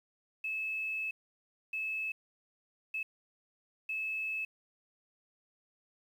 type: tone bursts at uneven times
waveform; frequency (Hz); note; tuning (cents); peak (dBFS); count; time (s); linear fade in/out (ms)
sine; 2600; E7; -24; -33; 4; 0.44-1.11 / 1.73-2.12 / 2.94-3.03 / 3.89-4.45; 5
effects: 10-bit